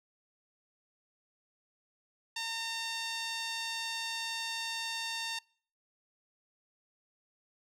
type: tone with band-pass filter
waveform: sawtooth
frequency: 911 Hz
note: A#5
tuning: 40 cents flat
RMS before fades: -37 dBFS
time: 2.36-5.39 s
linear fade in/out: 5 ms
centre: 4100 Hz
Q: 1.2
effects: noise-tail reverb RT60 0.5 s tail -25 dB re dry